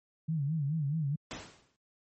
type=tone with vibrato; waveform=sine; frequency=150 Hz; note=D3; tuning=37 cents sharp; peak=-28 dBFS; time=0.28-1.16 s; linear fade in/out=10 ms; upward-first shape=sine; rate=4.7 Hz; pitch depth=150 cents each way
type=noise with exponential decay; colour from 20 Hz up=pink; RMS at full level=-37 dBFS; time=1.31-1.76 s; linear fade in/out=0 ms; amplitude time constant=97 ms
effects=high-pass 80 Hz 12 dB/octave + MP3 32 kbps